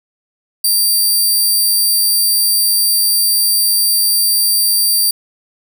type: tone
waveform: 10% pulse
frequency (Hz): 4699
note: D8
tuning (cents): 0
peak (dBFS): -4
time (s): 0.64-5.11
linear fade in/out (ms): 5
effects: none